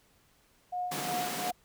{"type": "tone with tremolo", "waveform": "sine", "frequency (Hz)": 721, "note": "F#5", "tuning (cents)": -45, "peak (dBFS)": -30, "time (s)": [0.72, 1.52], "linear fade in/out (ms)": 10, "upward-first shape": "sine", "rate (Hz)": 2.8, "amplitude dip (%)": 75}
{"type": "high-pass noise", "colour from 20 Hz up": "pink", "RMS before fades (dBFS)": -36, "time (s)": [0.91, 1.51], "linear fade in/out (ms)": 10, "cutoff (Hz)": 140, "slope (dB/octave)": 96}
{"effects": ["pink hiss -66 dBFS RMS until 1.64 s"]}